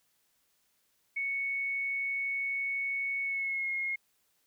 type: tone with pitch glide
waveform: sine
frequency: 2217 to 2153 Hz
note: C#7 to C7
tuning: 0 to +49 cents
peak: -30 dBFS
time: 1.16-3.96 s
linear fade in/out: 10 ms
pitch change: -51 cents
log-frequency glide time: 3.23-3.7 s
effects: white hiss -73 dBFS RMS until 4.46 s